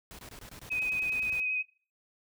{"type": "noise bursts", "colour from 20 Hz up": "pink", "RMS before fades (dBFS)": -47, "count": 13, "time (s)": [0.11, 1.4], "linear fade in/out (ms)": 0, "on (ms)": 78, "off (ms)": 23}
{"type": "tone with vibrato", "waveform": "sine", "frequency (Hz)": 2518, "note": "D#7", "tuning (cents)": 20, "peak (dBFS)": -28, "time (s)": [0.7, 1.63], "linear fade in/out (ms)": 20, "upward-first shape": "sine", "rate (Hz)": 10, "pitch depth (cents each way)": 18}
{"effects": ["noise-tail reverb RT60 0.4 s tail -23 dB re dry"]}